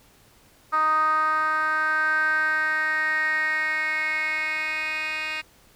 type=tone with band-pass filter sweep; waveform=10% pulse; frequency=311.1 Hz; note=D#4; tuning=in tune; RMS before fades=-24 dBFS; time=0.72-5.42 s; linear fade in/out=20 ms; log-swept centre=1200 to 2700 Hz; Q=6.4; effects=pink hiss -56 dBFS RMS until 5.75 s